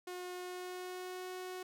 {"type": "tone with pitch glide", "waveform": "sawtooth", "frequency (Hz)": [361, 367.9], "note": ["F#4", "F#4"], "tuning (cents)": [-43, -10], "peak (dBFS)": -38, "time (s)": [0.07, 1.63], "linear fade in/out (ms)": 5, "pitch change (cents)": 33, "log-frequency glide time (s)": [0.36, 1.3], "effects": []}